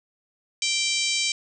harmonic tone with a mistuned harmonic, 782 Hz, G5, 4 cents flat, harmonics 3 / 4 / 5 / 6 / 7 / 8 / 9 / 10, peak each -28 / -29 / -30 / -31 / -31 / -32 / -33 / -33 dBFS, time 0.62-1.32 s, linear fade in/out 2 ms, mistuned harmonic 10, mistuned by +50 cents, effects none

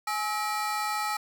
35% pulse ring-modulated tone, 1067 Hz, C6, 34 cents sharp, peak -23 dBFS, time 0.07-1.17 s, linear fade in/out 5 ms, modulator 227 Hz, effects 9-bit

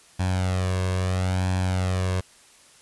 sawtooth tone with flanger, 92.5 Hz, F#2, in tune, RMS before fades -24 dBFS, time 0.19-2.21 s, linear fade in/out 10 ms, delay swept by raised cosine 1.2 to 1.86 ms, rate 0.75 Hz, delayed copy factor +0.65, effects white hiss -53 dBFS RMS until 2.81 s + resampled to 24000 Hz

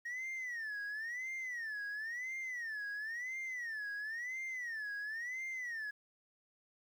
sine tone with vibrato, 1863 Hz, A#6, 2 cents flat, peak -36 dBFS, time 0.05-5.91 s, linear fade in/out 10 ms, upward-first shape sine, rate 0.97 Hz, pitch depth 210 cents each way, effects tanh soft clip ceiling -38 dBFS + 11-bit

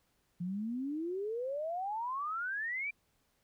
sine exponential sweep, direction up, 170 to 2383 Hz, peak -34 dBFS, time 0.4-2.91 s, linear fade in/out 10 ms, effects pink hiss -75 dBFS RMS until 3.43 s

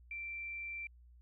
sine tone, 2349 Hz, D7, in tune, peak -40 dBFS, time 0.11-0.87 s, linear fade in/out 2 ms, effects added 60 Hz sine -57 dBFS peak until 1.21 s

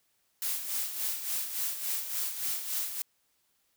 blue noise with tremolo, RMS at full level -31 dBFS, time 0.42-3.02 s, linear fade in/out 0 ms, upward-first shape sine, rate 3.5 Hz, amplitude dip 60%, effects white hiss -73 dBFS RMS until 3.76 s

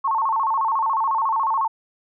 sine tone with vibrato, 987.8 Hz, B5, in tune, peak -18 dBFS, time 0.04-1.68 s, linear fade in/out 10 ms, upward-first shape square, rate 14 Hz, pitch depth 170 cents each way, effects none

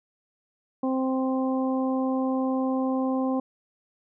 harmonic tone, 261.6 Hz, C4, in tune, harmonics 1 / 2 / 3 / 4, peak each -24 / -30 / -34 / -36 dBFS, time 0.83-3.4 s, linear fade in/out 5 ms, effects none

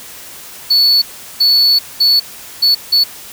triangle tone bursts at uneven times, 4435 Hz, C#8, in tune, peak -6 dBFS, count 5, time 0.7-1.02 / 1.4-1.79 / 2-2.2 / 2.62-2.75 / 2.92-3.04 s, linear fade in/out 10 ms, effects white hiss -33 dBFS RMS until 3.32 s

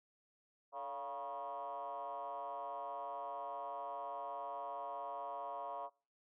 sine tone with frequency modulation, 830.6 Hz, G#5, in tune, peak -40 dBFS, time 0.72-5.9 s, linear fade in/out 50 ms, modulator 131 Hz, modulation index 2.1, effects noise-tail reverb RT60 0.4 s tail -26 dB re dry + tanh soft clip ceiling -36 dBFS

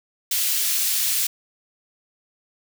white high-pass noise, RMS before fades -22 dBFS, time 0.31-1.27 s, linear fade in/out 5 ms, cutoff 2700 Hz, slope 12 dB/octave, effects none

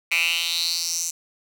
10% pulse tone with high-pass filter sweep, 168.3 Hz, E3, 36 cents sharp, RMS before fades -24 dBFS, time 0.11-1.11 s, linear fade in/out 10 ms, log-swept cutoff 2300 to 6800 Hz, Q 5.1, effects none

